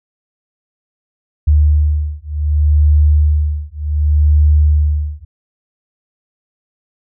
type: beating tone pair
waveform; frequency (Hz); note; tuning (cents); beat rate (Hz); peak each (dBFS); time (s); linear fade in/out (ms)
sine; 74.6 / 75.27; D2 / D2; +28 / +43; 0.67; -12; 1.47-5.25; 10
effects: none